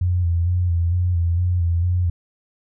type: tone with vibrato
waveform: sine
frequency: 87.2 Hz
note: F2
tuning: 2 cents flat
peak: -16 dBFS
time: 0.01-2.1 s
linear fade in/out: 5 ms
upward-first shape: square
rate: 2.2 Hz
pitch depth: 43 cents each way
effects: none